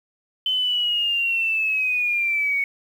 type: linear sweep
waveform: sine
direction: down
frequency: 3061 to 2217 Hz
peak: -19 dBFS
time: 0.46-2.64 s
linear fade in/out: 2 ms
effects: 8-bit